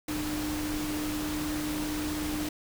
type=tone in noise; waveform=sine; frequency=302.2 Hz; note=D4; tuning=50 cents sharp; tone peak=-31 dBFS; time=0.08-2.49 s; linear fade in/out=5 ms; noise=pink; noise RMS=-36 dBFS; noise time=0.08-2.49 s; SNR=+2 dB; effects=none